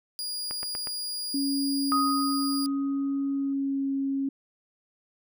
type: tone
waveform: sawtooth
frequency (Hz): 4860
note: D#8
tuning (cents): -42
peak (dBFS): -28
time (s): 0.19-2.66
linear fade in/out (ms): 0
type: click train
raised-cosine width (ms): 0.5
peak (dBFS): -22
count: 4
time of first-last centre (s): 0.51-0.872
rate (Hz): 8.29
type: tone with pitch glide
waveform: sine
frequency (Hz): 276.7 to 273.2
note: C#4 to C#4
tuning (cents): -3 to -25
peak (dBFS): -25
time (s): 1.34-4.29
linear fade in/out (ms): 5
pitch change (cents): -22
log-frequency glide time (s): 3.31-3.91
type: tone with exponential decay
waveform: sine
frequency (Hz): 1251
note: D#6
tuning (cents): +9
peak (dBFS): -21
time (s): 1.92-3.53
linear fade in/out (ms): 0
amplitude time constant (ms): 350
effects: none